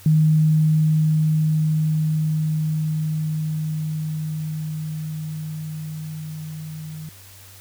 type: tone with level ramp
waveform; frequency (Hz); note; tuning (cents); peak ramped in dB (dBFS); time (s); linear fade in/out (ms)
sine; 155.56; D#3; 0; -12 to -31; 0.06-7.09; 2
effects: added 96 Hz sine -46 dBFS peak until 7.6 s + white hiss -46 dBFS RMS until 7.6 s